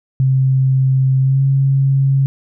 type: tone with pitch glide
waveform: sine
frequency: 132.3 to 136.1 Hz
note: C3 to C#3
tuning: +20 to -31 cents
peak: -10 dBFS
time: 0.2-2.26 s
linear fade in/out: 0 ms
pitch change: +49 cents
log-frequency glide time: 1.2-1.42 s
effects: none